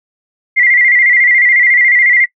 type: tone with vibrato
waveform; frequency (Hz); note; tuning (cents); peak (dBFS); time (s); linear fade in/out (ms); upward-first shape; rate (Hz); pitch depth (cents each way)
sine; 2032; B6; +49; -6; 0.56-2.26; 20; square; 14; 64
effects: noise-tail reverb RT60 0.1 s tail -22 dB re dry